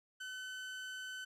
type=tone; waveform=30% pulse; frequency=1516 Hz; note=F#6; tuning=42 cents sharp; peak=-40 dBFS; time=0.2-1.25 s; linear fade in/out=10 ms; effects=low-pass 9000 Hz 12 dB/octave